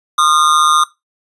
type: tone with amplitude modulation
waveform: square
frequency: 1220 Hz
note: D#6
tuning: 34 cents flat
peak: -6 dBFS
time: 0.18-0.84 s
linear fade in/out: 5 ms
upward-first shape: sine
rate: 155 Hz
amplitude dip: 85%
effects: noise-tail reverb RT60 0.2 s tail -18 dB re dry + resampled to 24000 Hz